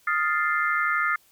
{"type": "chord", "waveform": "sine", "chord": "F dominant seventh", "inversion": "third", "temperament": "equal", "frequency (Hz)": [1244.5, 1396.9, 1760, 2093], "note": ["Eb6", "F6", "A6", "C7"], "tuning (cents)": [0, 0, 0, 0], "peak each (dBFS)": [-26, -26, -28, -28], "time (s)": [0.07, 1.16], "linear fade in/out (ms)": 5, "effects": ["white hiss -60 dBFS RMS until 1.31 s"]}